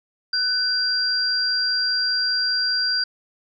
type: tone pair together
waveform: sine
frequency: 1500 / 4755 Hz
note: F#6 / D8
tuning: +23 / +21 cents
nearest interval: octave + minor sixth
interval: 1998 cents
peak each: -25 / -20 dBFS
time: 0.33-3.04 s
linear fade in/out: 5 ms
effects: none